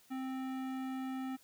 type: tone with hard clipping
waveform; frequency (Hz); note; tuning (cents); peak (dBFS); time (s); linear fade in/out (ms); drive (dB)
sine; 262; C4; +2; -39; 0.1-1.37; 20; 16
effects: white hiss -65 dBFS RMS until 1.43 s